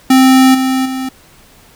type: tone with level steps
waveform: square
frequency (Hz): 261.6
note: C4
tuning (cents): 0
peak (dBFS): -5 / -12 / -18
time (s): 0.1-1.09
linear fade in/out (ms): 5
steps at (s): 0.54 / 0.85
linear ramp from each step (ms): 10
effects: pink hiss -44 dBFS RMS until 1.75 s